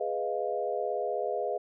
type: chord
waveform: sine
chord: F half-diminished seventh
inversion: first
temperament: equal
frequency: 415.3 / 493.9 / 622.3 / 698.5 Hz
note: Ab4 / Cb5 / Eb5 / F5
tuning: 0 / 0 / 0 / 0 cents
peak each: -34 dBFS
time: 0-1.58 s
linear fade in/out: 10 ms
effects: none